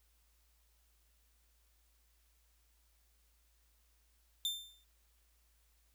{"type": "tone with exponential decay", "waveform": "40% pulse", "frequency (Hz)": 3577, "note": "A7", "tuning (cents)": 28, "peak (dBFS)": -30, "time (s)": [4.45, 4.84], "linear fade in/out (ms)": 1, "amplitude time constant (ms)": 83, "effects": ["added 56 Hz sine -70 dBFS peak until 5.94 s", "white hiss -75 dBFS RMS until 5.94 s"]}